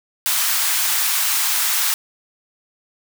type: high-pass noise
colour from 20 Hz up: white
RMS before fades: -19 dBFS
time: 0.26-1.94 s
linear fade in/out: 0 ms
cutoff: 870 Hz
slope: 24 dB/octave
effects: none